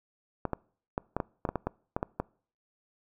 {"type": "clicks", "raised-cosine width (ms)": 1, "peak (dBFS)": -15, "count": 12, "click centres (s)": [0.453, 0.533, 0.979, 1.166, 1.202, 1.452, 1.49, 1.557, 1.67, 1.965, 2.029, 2.2], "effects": ["noise-tail reverb RT60 0.5 s tail -25 dB re dry"]}